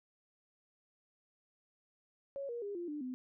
sine tone with pitch steps, 554.4 / 474.3 / 405.8 / 347.2 / 297.1 / 254.2 Hz, C#5 / A#4 / G#4 / F4 / D4 / C4, 0 / +30 / -40 / -10 / +20 / -50 cents, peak -38 dBFS, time 2.36-3.14 s, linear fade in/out 0 ms, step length 130 ms, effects none

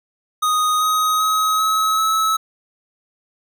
square tone with pitch steps, 1244.5 / 1257.5 / 1270.6 / 1283.9 / 1297.3 Hz, D#6 / D#6 / D#6 / E6 / E6, 0 / +18 / +36 / -46 / -28 cents, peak -16 dBFS, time 0.42-2.37 s, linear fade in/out 10 ms, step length 390 ms, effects none

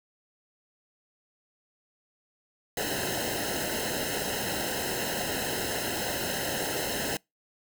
pink noise with comb filter, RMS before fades -31 dBFS, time 2.77-7.17 s, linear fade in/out 2 ms, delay 0.86 ms, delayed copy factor -1, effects noise-tail reverb RT60 0.2 s tail -26 dB re dry

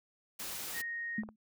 white noise, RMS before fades -41 dBFS, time 0.39-0.82 s, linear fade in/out 10 ms
sine tone, 1864.7 Hz, A#6, in tune, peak -36 dBFS, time 0.73-1.23 s, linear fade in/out 50 ms
sine tone with exponential decay, 216.1 Hz, A3, 31 cents flat, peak -29 dBFS, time 1.18-1.36 s, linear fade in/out 5 ms, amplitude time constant 39 ms
clicks, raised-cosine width 1 ms, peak -33 dBFS, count 2, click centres 1.235 / 1.289 s
effects none

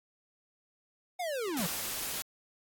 square linear sweep, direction down, 744 to 146.83 Hz, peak -33 dBFS, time 1.19-1.67 s, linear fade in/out 10 ms
white noise, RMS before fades -36 dBFS, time 1.57-2.22 s, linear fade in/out 0 ms
effects AAC 64 kbps

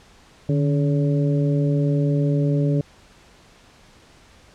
harmonic tone with a mistuned harmonic, 141.9 Hz, C#3, 41 cents sharp, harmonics 1 / 2 / 3 / 4, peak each -18 / -24 / -28 / -30 dBFS, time 0.49-2.81 s, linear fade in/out 2 ms, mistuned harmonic 1, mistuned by +78 cents, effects pink hiss -51 dBFS RMS until 4.54 s + low-pass 7000 Hz 12 dB/octave

